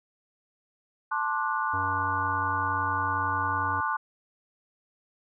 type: chord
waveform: sine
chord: D dominant seventh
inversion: second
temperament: just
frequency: 881 / 1057.2 / 1174.7 / 1468.3 Hz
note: A5 / C6 / D6 / F#6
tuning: +2 / +18 / 0 / -14 cents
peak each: -31 dBFS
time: 1.11-3.97 s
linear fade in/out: 10 ms
type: harmonic tone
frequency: 95.2 Hz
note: F#2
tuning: 50 cents sharp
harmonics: 1 / 3 / 5 / 7 / 9 / 10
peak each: -35 / -41 / -45 / -48 / -50 / -42 dBFS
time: 1.73-3.81 s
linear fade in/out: 10 ms
effects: none